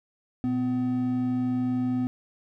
triangle tone pair together, 119.02 / 252.2 Hz, A#2 / B3, +36 / +36 cents, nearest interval octave + minor second, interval 1300 cents, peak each -31 / -22 dBFS, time 0.44-2.07 s, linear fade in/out 0 ms, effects none

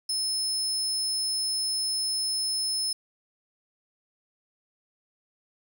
30% pulse tone, 5220 Hz, E8, 18 cents flat, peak -22 dBFS, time 0.09-2.93 s, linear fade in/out 5 ms, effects 10-bit

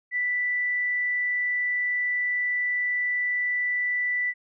sine tone, 1975.5 Hz, B6, in tune, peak -23 dBFS, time 0.11-4.34 s, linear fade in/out 50 ms, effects none

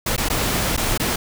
pink noise with dropouts, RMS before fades -21 dBFS, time 0.06-1.16 s, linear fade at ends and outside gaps 5 ms, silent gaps 0.165-0.178 / 0.287-0.299 / 0.766-0.775 / 0.977-0.997 s, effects none

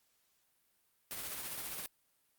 white noise with tremolo, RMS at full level -40 dBFS, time 1.11-1.86 s, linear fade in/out 0 ms, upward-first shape triangle, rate 15 Hz, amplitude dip 40%, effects white hiss -75 dBFS RMS until 2.38 s + Opus 48 kbps

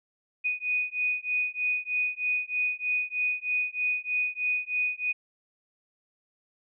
sine beating tone pair, 2481 / 2484.2 Hz, D#7 / D#7, -6 / -3 cents, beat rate 3.2 Hz, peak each -29 dBFS, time 0.44-5.13 s, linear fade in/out 20 ms, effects none

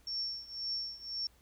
sine tone with tremolo, 5460 Hz, F8, 40 cents flat, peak -32 dBFS, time 0.07-1.27 s, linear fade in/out 2 ms, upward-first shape triangle, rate 1.9 Hz, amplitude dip 90%, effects added 60 Hz sine -65 dBFS peak until 1.41 s + pink hiss -67 dBFS RMS until 1.41 s

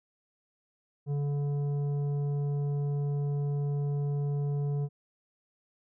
triangle tone with tanh clipping, 143.6 Hz, D3, 39 cents flat, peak -29 dBFS, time 1.06-4.89 s, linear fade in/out 50 ms, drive 13 dB, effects none

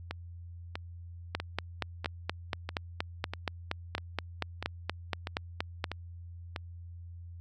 two click trains, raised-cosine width 0.3 ms, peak -19 / -14 dBFS, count 11 / 20, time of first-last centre 0.11-6.562 / 1.35-5.842 s, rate 1.55 / 4.23 Hz, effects added 86 Hz sine -43 dBFS peak until 7.4 s

